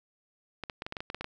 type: clicks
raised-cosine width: 0.3 ms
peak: -20 dBFS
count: 11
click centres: 0.637 / 0.698 / 0.821 / 0.865 / 0.924 / 0.968 / 1.005 / 1.101 / 1.146 / 1.21 / 1.244 s
effects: none